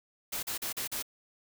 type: noise bursts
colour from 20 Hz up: white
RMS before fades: -35 dBFS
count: 5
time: 0.32-1.026 s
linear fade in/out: 10 ms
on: 110 ms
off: 39 ms
effects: none